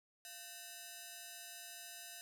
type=ring-modulated tone; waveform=5% pulse; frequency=1113 Hz; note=C#6; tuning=7 cents sharp; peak=-34 dBFS; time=0.25-2.21 s; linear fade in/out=0 ms; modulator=419 Hz; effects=none